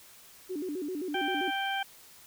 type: tone with vibrato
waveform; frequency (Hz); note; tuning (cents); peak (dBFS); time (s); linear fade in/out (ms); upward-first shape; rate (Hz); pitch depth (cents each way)
sine; 330; E4; +2; -32; 0.49-1.51; 20; square; 7.6; 200
type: harmonic tone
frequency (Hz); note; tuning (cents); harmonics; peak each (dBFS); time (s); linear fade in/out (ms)
784; G5; 0; 1 / 2 / 3 / 4; -32 / -34 / -39 / -37; 1.14-1.83; 5
effects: white hiss -54 dBFS RMS until 2.26 s